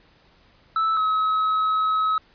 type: tone pair in turn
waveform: triangle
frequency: 1314 / 1281.8 Hz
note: E6 / E6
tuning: -6 / -49 cents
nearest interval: unison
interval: 43 cents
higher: first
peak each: -17 dBFS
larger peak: neither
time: 0.76-0.97 / 0.97-2.18 s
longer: second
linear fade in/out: 2 ms
effects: pink hiss -57 dBFS RMS until 2.34 s + resampled to 11025 Hz